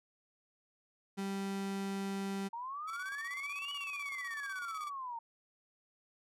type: tone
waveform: 35% pulse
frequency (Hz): 196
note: G3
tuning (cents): 0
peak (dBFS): -34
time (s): 1.17-2.49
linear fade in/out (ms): 20
type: exponential two-way sweep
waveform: sine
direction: up then down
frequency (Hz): 907 to 2960 to 907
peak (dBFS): -39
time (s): 2.53-5.19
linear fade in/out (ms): 5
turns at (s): 3.72
type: tone with tremolo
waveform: sawtooth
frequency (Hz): 1138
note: C#6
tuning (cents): +45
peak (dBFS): -39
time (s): 2.87-4.9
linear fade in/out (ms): 20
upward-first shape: square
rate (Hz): 16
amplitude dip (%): 65
effects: low-pass 12000 Hz 12 dB/octave